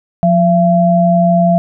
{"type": "tone pair together", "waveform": "sine", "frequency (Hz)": [177, 678], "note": ["F3", "E5"], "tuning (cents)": [23, 49], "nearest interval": "octave + major seventh", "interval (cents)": 2326, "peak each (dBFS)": -10, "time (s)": [0.23, 1.58], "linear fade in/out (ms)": 0, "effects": []}